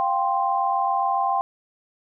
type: chord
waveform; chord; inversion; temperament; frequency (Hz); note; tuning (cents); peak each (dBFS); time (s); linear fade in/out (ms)
sine; F suspended second; none; just; 698.5 / 785.8 / 1047.7; F5 / G5 / C6; 0 / +4 / +2; -27 / -22 / -24; 0-1.41; 0
effects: none